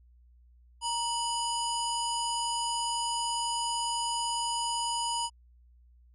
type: harmonic tone with a mistuned harmonic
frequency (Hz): 988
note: B5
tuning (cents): 0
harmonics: 1 / 3 / 5 / 7 / 9 / 10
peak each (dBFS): -31 / -36 / -38 / -39 / -41 / -41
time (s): 0.81-5.3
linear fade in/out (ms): 50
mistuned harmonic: 1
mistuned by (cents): -90
effects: added 60 Hz sine -56 dBFS peak until 6.14 s